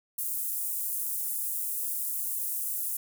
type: high-pass noise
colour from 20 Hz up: pink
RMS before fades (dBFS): -32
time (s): 0.18-2.97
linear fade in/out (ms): 5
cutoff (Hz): 10000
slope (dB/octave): 24
effects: none